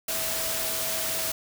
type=tone in noise; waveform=sine; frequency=650 Hz; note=E5; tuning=24 cents flat; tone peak=-37 dBFS; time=0.08-1.32 s; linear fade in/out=5 ms; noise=white; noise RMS=-29 dBFS; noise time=0.08-1.32 s; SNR=-11 dB; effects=none